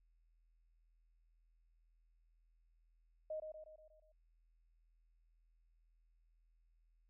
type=tone with echo; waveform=sine; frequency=622.3 Hz; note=D#5; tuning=in tune; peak=-40 dBFS; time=3.3-3.4 s; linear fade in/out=5 ms; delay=120 ms; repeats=6; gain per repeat=-5 dB; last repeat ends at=4.12 s; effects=added 41 Hz sine -70 dBFS peak until 7.09 s